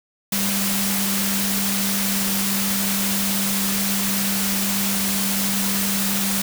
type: tone in noise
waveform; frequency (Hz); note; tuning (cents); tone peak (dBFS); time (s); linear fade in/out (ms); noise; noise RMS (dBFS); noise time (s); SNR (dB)
sine; 197.3; G3; +11; -24; 0.32-6.42; 5; white; -23; 0.32-6.42; -4
effects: none